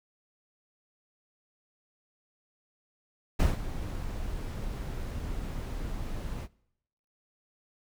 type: noise with ADSR envelope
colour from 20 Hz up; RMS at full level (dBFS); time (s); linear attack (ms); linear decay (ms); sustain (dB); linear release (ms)
brown; -21; 3.39-6.48; 13; 160; -14; 48
effects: noise-tail reverb RT60 0.8 s tail -24 dB re dry